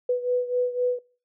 sine beating tone pair, 493.9 / 497.8 Hz, B4 / B4, 0 / +14 cents, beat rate 3.9 Hz, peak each -23 / -27 dBFS, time 0.09-0.99 s, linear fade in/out 5 ms, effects noise-tail reverb RT60 0.4 s tail -22 dB re dry

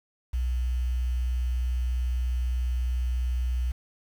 sine tone with quantisation, 61.6 Hz, B1, 4 cents flat, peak -24 dBFS, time 0.33-3.72 s, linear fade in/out 10 ms, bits 8, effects none

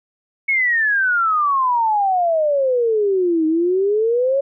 sine exponential two-way sweep, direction down then up, 2217 to 311.1 to 562 Hz, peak -14 dBFS, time 0.48-4.41 s, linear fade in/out 10 ms, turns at 3.46 s, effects none

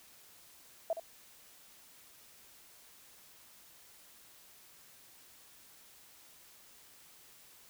sine tone with echo, 659.3 Hz, E5, in tune, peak -29 dBFS, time 0.9-0.93 s, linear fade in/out 2 ms, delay 68 ms, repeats 1, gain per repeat -9 dB, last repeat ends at 0.998 s, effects white hiss -59 dBFS RMS until 7.69 s

